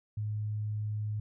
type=tone; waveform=sine; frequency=106.1 Hz; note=G#2; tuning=38 cents sharp; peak=-31 dBFS; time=0.17-1.2 s; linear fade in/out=5 ms; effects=none